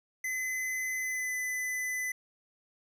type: tone with pitch glide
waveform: square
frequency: 2030 to 2008 Hz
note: B6 to B6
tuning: +47 to +28 cents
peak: -32 dBFS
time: 0.24-2.12 s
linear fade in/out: 5 ms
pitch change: -19 cents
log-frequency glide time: 0.99-1.35 s
effects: none